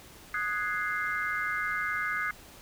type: chord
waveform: sine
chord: Ab dominant seventh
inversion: second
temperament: equal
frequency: 1244.5 / 1480 / 1661.2 / 2093 Hz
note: Eb6 / Gb6 / Ab6 / C7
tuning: 0 / 0 / 0 / 0 cents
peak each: -34 dBFS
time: 0.34-2.31 s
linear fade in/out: 2 ms
effects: pink hiss -51 dBFS RMS until 2.61 s